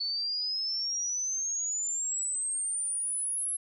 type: exponential sweep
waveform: sine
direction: up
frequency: 4435 to 11070 Hz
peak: -29 dBFS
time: 0-3.57 s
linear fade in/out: 10 ms
effects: none